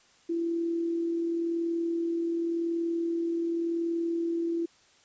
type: tone with amplitude modulation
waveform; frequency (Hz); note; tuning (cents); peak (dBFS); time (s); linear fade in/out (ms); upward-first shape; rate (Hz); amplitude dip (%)
sine; 335.9; E4; +33; -25; 0.29-4.66; 10; sine; 40.9; 30
effects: white hiss -61 dBFS RMS until 5.04 s + resampled to 16000 Hz